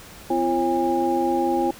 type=tone cluster; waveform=sine; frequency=256.2 / 341 / 540 / 812 Hz; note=C4 / F4 / C#5 / G#5; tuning=-36 / -41 / -45 / -39 cents; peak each=-27 / -22 / -28 / -23 dBFS; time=0.3-1.71 s; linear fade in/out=5 ms; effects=pink hiss -43 dBFS RMS until 1.79 s